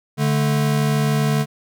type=tone pair together; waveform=square; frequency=145.94 / 218.5 Hz; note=D3 / A3; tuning=-11 / -12 cents; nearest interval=perfect fifth; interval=699 cents; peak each=-18 / -23 dBFS; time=0.17-1.46 s; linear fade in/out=50 ms; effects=none